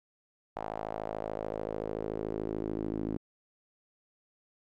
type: tone with band-pass filter sweep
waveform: sawtooth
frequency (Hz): 53.6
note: A1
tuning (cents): -45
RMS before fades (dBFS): -36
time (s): 0.56-3.17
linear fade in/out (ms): 5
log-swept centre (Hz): 780 to 290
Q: 2.8
effects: AAC 64 kbps